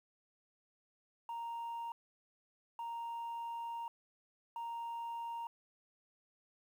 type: tone bursts at uneven times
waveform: sine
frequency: 931 Hz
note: A#5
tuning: 2 cents flat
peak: -37 dBFS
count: 3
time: 1.29-1.92 / 2.79-3.88 / 4.56-5.47 s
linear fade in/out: 2 ms
effects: tanh soft clip ceiling -38 dBFS + 11-bit